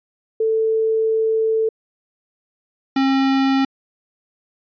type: tone pair in turn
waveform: sine / square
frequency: 443.2 / 269.2 Hz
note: A4 / C4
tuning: +13 / +49 cents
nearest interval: major sixth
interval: 864 cents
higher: first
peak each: -15 dBFS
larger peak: neither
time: 0.4-1.69 / 2.96-3.65 s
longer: first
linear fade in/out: 5 ms
effects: resampled to 11025 Hz